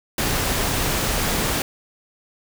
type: noise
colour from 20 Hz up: pink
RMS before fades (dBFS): -22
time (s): 0.18-1.62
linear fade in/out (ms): 2
effects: none